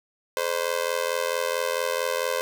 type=tone with amplitude modulation; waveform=sawtooth; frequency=516 Hz; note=C5; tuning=24 cents flat; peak=-16 dBFS; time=0.37-2.41 s; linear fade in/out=0 ms; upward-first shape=sine; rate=84.5 Hz; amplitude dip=100%; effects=none